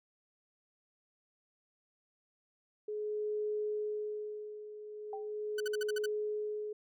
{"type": "tone with tremolo", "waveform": "sine", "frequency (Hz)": 422.6, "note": "G#4", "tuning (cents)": 30, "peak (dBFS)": -32, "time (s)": [2.88, 6.73], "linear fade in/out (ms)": 5, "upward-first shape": "sine", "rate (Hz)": 0.4, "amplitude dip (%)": 75}
{"type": "tone with exponential decay", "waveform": "sine", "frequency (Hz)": 782, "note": "G5", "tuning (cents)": -4, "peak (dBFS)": -37, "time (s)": [5.13, 5.32], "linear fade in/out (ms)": 2, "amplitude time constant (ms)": 40}
{"type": "tone bursts", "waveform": "sawtooth", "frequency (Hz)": 1500, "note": "F#6", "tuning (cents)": 23, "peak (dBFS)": -33, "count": 7, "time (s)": [5.58, 6.06], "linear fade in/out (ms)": 5, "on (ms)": 24, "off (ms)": 52}
{"effects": []}